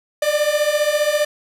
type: beating tone pair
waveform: 45% pulse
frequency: 587.3 / 602.3 Hz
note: D5 / D5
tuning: 0 / +44 cents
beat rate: 15 Hz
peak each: -20 / -18 dBFS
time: 0.22-1.25 s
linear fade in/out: 5 ms
effects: resampled to 32000 Hz + 7-bit